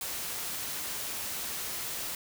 white noise, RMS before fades -36 dBFS, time 0.01-2.15 s, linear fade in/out 2 ms, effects none

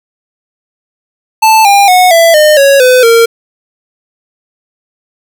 square tone with pitch steps, 880 / 802.3 / 731.5 / 666.9 / 608 / 554.4 / 505.4 / 460.8 Hz, A5 / G5 / F#5 / E5 / D#5 / C#5 / B4 / A#4, 0 / +40 / -20 / +20 / -40 / 0 / +40 / -20 cents, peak -3 dBFS, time 1.42-3.26 s, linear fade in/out 10 ms, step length 230 ms, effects none

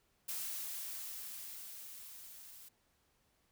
blue noise with level ramp, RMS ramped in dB -40 to -55 dBFS, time 0.28-2.69 s, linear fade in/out 10 ms, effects pink hiss -75 dBFS RMS until 3.51 s

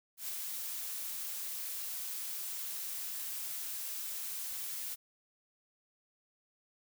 blue noise with ADSR envelope, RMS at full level -38 dBFS, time 0.17-4.96 s, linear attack 110 ms, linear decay 22 ms, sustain -2 dB, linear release 26 ms, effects none

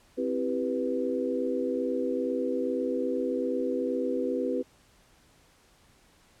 sine chord, C major seventh, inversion none, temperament equal, 261.6 / 329.6 / 392 / 493.9 Hz, C4 / E4 / G4 / B4, 0 / 0 / 0 / 0 cents, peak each -31 / -35 / -33 / -30 dBFS, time 0.17-4.63 s, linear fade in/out 20 ms, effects pink hiss -61 dBFS RMS until 6.4 s + low-pass 11000 Hz 12 dB/octave

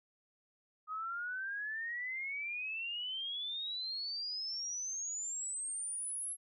sine exponential sweep, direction up, 1244.5 to 11230 Hz, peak -37 dBFS, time 0.87-6.37 s, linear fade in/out 50 ms, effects none

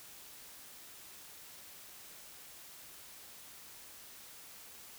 silence, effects white hiss -53 dBFS RMS until 4.98 s

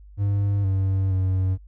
triangle tone with pitch steps, 100.6 / 96 / 93.8 Hz, G2 / G2 / F#2, +45 / -36 / +24 cents, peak -17 dBFS, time 0.17-1.58 s, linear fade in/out 50 ms, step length 470 ms, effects added 50 Hz sine -43 dBFS peak until 1.67 s

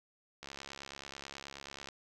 click train, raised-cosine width 0.2 ms, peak -27 dBFS, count 102, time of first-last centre 0.43-1.887 s, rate 69.3 Hz, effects none

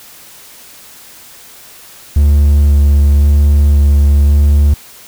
triangle tone with vibrato, 72 Hz, D2, 34 cents flat, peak -3 dBFS, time 2.16-4.74 s, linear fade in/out 5 ms, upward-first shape square, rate 0.94 Hz, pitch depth 11 cents each way, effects white hiss -37 dBFS RMS until 5.07 s

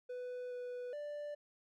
triangle tone with pitch steps, 496.7 / 493.3 / 588 Hz, B4 / B4 / D5, +10 / -2 / +2 cents, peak -39 dBFS, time 0.09-1.35 s, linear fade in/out 10 ms, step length 420 ms, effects none

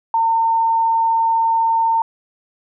sine tone, 908 Hz, A#5, 46 cents flat, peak -13 dBFS, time 0.14-2.02 s, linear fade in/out 2 ms, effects none

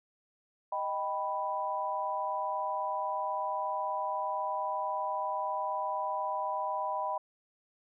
sine chord, Eb augmented, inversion none, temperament equal, 622.3 / 784 / 987.8 Hz, Eb5 / G5 / B5, 0 / 0 / 0 cents, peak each -37 / -36 / -33 dBFS, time 0.72-7.18 s, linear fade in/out 5 ms, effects none

